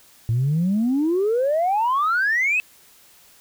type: exponential sweep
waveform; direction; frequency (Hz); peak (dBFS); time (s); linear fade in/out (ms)
sine; up; 110 to 2637; -16; 0.29-2.6; 0
effects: tanh soft clip ceiling -14 dBFS + white hiss -52 dBFS RMS until 3.4 s